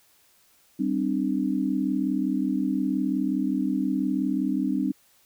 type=chord; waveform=sine; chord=G suspended fourth; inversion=none; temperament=equal with one note detuned; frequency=196 / 261.6 / 300.7 Hz; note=G3 / C4 / D4; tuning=0 / 0 / +41 cents; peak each=-28 / -26 / -27 dBFS; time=0.79-4.92 s; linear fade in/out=10 ms; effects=white hiss -61 dBFS RMS until 5.25 s